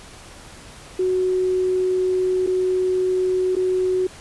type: tone with dropouts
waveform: sine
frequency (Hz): 370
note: F#4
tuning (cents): 0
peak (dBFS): -17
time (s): 0.99-4.07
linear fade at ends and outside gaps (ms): 5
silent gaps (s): 2.465-2.472 / 3.554-3.565
effects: pink hiss -42 dBFS RMS until 4.2 s + resampled to 24000 Hz